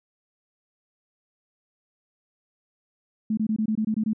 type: tone bursts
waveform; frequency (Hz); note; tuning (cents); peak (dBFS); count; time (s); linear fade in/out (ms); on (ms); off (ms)
sine; 217.1; A3; -23; -21; 9; 3.3-4.133; 5; 73; 22
effects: none